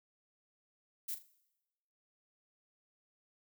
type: noise with echo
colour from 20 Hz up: violet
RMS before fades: -39 dBFS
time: 1.08-1.15 s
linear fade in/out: 10 ms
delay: 40 ms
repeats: 3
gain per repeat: -11 dB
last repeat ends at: 1.27 s
effects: noise-tail reverb RT60 1.0 s tail -20 dB re dry